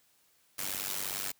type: noise with amplitude modulation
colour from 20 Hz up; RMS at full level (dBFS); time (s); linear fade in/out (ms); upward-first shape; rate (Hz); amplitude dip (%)
white; -32; 0.58-1.32; 10; sine; 97; 90
effects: white hiss -68 dBFS RMS until 1.39 s + high-pass 60 Hz 12 dB/octave